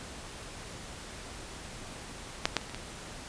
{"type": "clicks", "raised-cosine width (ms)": 0.2, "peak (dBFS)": [-7, -8, -28, -26, -20], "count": 5, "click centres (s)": [2.455, 2.567, 2.614, 2.696, 2.746], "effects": ["pink hiss -44 dBFS RMS until 3.28 s", "resampled to 22050 Hz"]}